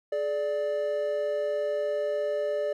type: tone pair together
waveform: triangle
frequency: 424.3 / 587.3 Hz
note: G#4 / D5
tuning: +37 / 0 cents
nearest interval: tritone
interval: 563 cents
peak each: -30 / -25 dBFS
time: 0.12-2.73 s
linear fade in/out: 5 ms
effects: none